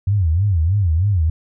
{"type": "tone with vibrato", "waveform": "sine", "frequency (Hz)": 90.3, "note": "F#2", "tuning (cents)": -42, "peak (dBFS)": -13, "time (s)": [0.07, 1.3], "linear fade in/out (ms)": 5, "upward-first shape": "sine", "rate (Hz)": 3.2, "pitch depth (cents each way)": 250, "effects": []}